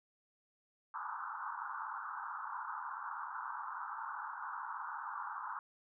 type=band-pass noise; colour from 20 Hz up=pink; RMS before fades=-43 dBFS; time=0.94-5.59 s; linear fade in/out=2 ms; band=850 to 1500 Hz; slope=96 dB/octave; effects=none